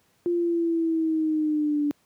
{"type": "linear sweep", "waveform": "sine", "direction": "down", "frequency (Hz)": [349.2, 290], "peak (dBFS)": -21, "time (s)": [0.26, 1.91], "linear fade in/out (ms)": 0, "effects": ["pink hiss -65 dBFS RMS until 2.05 s", "high-pass 100 Hz 12 dB/octave"]}